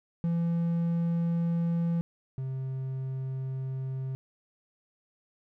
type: tone pair in turn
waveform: triangle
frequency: 168.9 / 132.1 Hz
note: E3 / C3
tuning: +42 / +17 cents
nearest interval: major third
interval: 425 cents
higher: first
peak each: -23 / -29 dBFS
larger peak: first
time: 0.24-2.01 / 2.38-4.15 s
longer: neither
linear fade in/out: 0 ms
effects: none